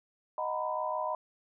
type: chord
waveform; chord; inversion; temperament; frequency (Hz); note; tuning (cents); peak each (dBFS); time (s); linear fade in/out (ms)
sine; B major seventh; first; equal with one note detuned; 622.3 / 740 / 932.3 / 998.7; D#5 / F#5 / A#5 / B5; 0 / 0 / 0 / +19; -35 / -39 / -38 / -34; 0.38-1.15; 2
effects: none